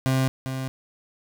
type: tone with echo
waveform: 30% pulse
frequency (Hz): 131.7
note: C3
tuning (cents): +12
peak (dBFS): -17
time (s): 0.06-0.28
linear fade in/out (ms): 0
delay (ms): 400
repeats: 1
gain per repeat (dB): -8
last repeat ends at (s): 0.68
effects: none